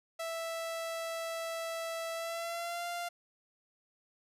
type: tone with pitch glide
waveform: sawtooth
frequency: 659.3 to 694.9 Hz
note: E5 to F5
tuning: 0 to -9 cents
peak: -32 dBFS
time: 0.19-3.09 s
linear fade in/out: 10 ms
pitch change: +91 cents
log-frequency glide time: 2.14-2.86 s
effects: resampled to 32000 Hz